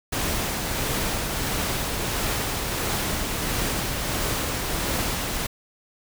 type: noise with tremolo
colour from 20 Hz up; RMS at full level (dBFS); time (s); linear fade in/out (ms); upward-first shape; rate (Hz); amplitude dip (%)
pink; -25; 0.12-5.47; 10; triangle; 1.5; 30
effects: none

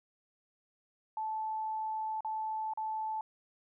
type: tone with dropouts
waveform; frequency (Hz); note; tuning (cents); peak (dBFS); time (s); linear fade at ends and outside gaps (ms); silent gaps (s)
sine; 873; A5; -14; -33; 1.17-3.21; 2; 2.207-2.247 / 2.736-2.774
effects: none

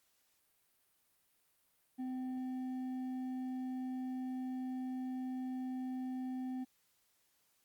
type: tone with hard clipping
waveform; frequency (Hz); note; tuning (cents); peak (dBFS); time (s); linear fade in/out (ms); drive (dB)
triangle; 256.5; C4; -34; -39; 1.98-6.65; 20; 8
effects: white hiss -75 dBFS RMS until 7.64 s + Opus 48 kbps

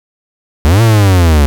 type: linear two-way sweep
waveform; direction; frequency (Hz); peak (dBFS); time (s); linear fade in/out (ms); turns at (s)
45% pulse; up then down; 68.4 to 116.54 to 68.4; -5; 0.65-1.46; 0; 0.82
effects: none

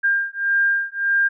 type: beating tone pair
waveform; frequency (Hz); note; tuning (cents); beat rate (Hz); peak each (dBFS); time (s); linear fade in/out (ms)
sine; 1600 / 1601.7; G6 / G6; +35 / +37; 1.7; -20; 0.03-1.29; 20
effects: none

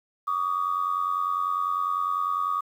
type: tone pair together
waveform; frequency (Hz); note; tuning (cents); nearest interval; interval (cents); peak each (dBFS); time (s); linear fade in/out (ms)
sine; 1141 / 1231; C#6 / D#6; +50 / -19; minor second; 131; -26 / -26; 0.27-2.61; 10
effects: tanh soft clip ceiling -16 dBFS + 9-bit

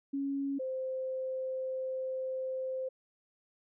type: tone pair in turn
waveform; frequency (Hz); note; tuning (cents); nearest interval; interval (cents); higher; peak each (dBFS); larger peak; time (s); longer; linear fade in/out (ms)
sine; 277.2 / 521; C#4 / C5; 0 / -7; major seventh; 1093; second; -31 / -33; first; 0.13-0.59 / 0.59-2.89; second; 10
effects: none

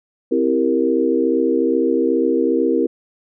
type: chord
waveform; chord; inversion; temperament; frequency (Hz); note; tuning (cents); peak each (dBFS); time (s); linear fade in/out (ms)
sine; C dominant seventh; none; equal; 261.6 / 329.6 / 392 / 466.2; C4 / E4 / G4 / Bb4; 0 / 0 / 0 / 0; -20 / -19 / -21 / -19; 0.31-2.87; 10
effects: none

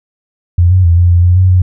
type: tone with pitch steps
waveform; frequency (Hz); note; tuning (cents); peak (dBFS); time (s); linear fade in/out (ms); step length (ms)
sine; 87.2 / 92.6 / 84.9 / 87.9 / 87.1 / 89 / 92.8 / 91.3; F2 / F#2 / F2 / F2 / F2 / F2 / F#2 / F#2; -2 / +2 / -48 / +12 / -4 / +33 / +6 / -23; -4; 0.58-1.62; 5; 130
effects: none

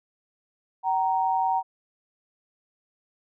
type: tone pair together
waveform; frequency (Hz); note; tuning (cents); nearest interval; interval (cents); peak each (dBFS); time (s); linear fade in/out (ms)
sine; 763.1 / 932.3; G5 / A#5; -47 / 0; minor third; 347; -24; 0.83-1.63; 50
effects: none

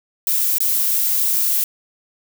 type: noise with dropouts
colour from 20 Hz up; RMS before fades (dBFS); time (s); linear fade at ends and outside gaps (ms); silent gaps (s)
violet; -18; 0.27-1.64; 1; 0.583-0.604
effects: none

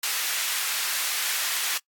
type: high-pass noise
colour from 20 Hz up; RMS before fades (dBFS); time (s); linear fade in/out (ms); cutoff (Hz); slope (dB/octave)
pink; -27; 0.03-1.78; 5; 1700; 12
effects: noise-tail reverb RT60 0.1 s tail -23 dB re dry + AAC 64 kbps

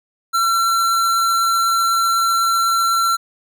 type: tone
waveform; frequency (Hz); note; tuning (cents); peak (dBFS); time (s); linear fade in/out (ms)
square; 1354; E6; +46; -15; 0.33-3.17; 20
effects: none

